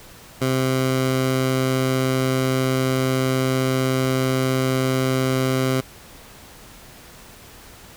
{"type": "tone", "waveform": "15% pulse", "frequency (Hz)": 130.81, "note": "C3", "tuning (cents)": 0, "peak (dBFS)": -12, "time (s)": [0.41, 5.81], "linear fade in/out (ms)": 10, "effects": ["pink hiss -44 dBFS RMS until 7.96 s"]}